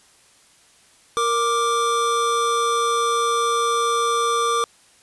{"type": "tone pair together", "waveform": "square", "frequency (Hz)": [466.2, 1178.8], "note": ["A#4", "D6"], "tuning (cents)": [0, 6], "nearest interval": "octave + major third", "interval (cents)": 1606, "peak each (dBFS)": [-24, -20], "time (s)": [1.17, 4.64], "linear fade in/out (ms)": 0, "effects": ["white hiss -54 dBFS RMS until 5.02 s", "resampled to 24000 Hz"]}